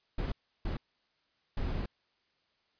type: noise bursts at uneven times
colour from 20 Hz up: brown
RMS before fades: -33 dBFS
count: 3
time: 0.18-0.32 / 0.65-0.77 / 1.57-1.86 s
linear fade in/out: 5 ms
effects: white hiss -74 dBFS RMS until 2.79 s + resampled to 11025 Hz